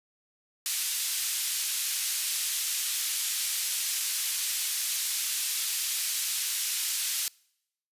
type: band-pass noise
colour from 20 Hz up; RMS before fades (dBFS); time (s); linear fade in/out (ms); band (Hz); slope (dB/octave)
white; -30; 0.66-7.28; 0; 2700 to 13000; 12
effects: noise-tail reverb RT60 0.8 s tail -26 dB re dry + resampled to 32000 Hz